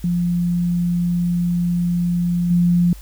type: tone with level steps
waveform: sine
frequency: 174.61 Hz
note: F3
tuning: in tune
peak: -16 / -12 dBFS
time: 0.04-2.93 s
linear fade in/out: 2 ms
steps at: 2.5 s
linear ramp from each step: 10 ms
effects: added 50 Hz sine -35 dBFS peak until 3.01 s + white hiss -47 dBFS RMS until 3.01 s